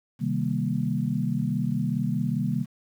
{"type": "chord", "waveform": "sine", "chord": "C minor seventh", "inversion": "none", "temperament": "equal", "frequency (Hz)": [130.81, 155.56, 196, 233.1], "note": ["C3", "Eb3", "G3", "Bb3"], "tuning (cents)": [0, 0, 0, 0], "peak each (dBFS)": -29, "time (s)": [0.19, 2.66], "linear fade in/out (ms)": 50, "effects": ["9-bit"]}